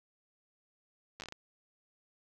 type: slowing click train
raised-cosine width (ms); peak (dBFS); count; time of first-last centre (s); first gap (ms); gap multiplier
0.2; -26; 7; 1.2-1.324; 9; 1.33
effects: none